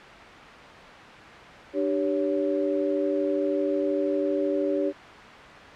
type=tone cluster; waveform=sine; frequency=297.9 / 390.7 / 562 Hz; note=D4 / G4 / C#5; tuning=+25 / -6 / +24 cents; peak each=-27 dBFS; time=1.73-4.93 s; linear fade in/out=50 ms; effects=white hiss -42 dBFS RMS until 5.75 s + low-pass 2000 Hz 12 dB/octave